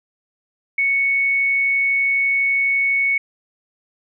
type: tone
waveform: sine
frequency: 2217 Hz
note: C#7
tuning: in tune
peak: -15 dBFS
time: 0.78-3.18 s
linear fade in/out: 5 ms
effects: none